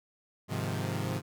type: chord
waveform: sawtooth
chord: F minor seventh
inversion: first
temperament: equal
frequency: 103.83 / 130.81 / 155.56 / 174.61 Hz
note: Ab2 / C3 / Eb3 / F3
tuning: 0 / 0 / 0 / 0 cents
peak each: -31 / -32 / -34 / -34 dBFS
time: 0.48-1.22 s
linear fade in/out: 50 ms
effects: none